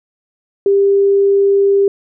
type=tone; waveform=sine; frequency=397.2 Hz; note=G4; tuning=23 cents sharp; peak=-8 dBFS; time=0.66-1.88 s; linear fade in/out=2 ms; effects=none